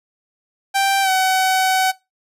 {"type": "tone with pitch glide", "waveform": "sawtooth", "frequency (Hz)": [784, 754.2], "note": ["G5", "F#5"], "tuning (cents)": [0, 33], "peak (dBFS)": -11, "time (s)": [0.74, 1.92], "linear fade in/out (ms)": 20, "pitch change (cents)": -67, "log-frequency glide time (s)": [1.02, 1.1], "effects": ["noise-tail reverb RT60 0.2 s tail -19 dB re dry", "resampled to 32000 Hz"]}